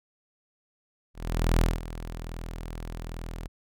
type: tone with ADSR envelope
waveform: sawtooth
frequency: 41.2 Hz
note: E1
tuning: in tune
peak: -15 dBFS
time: 1.14-3.48 s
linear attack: 460 ms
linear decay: 200 ms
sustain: -16 dB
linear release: 12 ms
effects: none